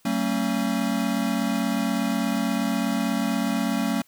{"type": "tone cluster", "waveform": "square", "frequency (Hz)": [189.8, 226.3, 274.6], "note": ["F#3", "A3", "C#4"], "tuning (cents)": [44, 49, -16], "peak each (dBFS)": [-29, -26, -28], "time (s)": [0.05, 4.02], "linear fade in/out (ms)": 5, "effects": ["white hiss -61 dBFS RMS until 4.07 s"]}